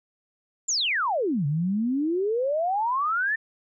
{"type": "exponential two-way sweep", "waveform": "sine", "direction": "down then up", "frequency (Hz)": [7459, 138.59, 1824], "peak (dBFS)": -22, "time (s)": [0.68, 3.36], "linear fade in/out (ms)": 10, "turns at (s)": 1.46, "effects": []}